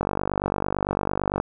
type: click train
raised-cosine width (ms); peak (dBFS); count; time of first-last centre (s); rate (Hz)
1; -9; 69; 0.01-1.401; 48.9
effects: none